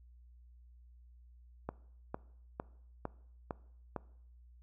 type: click train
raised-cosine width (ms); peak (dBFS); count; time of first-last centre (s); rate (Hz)
1; -23; 6; 1.69-3.963; 2.2
effects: noise-tail reverb RT60 0.7 s tail -21 dB re dry + added 60 Hz sine -56 dBFS peak until 4.62 s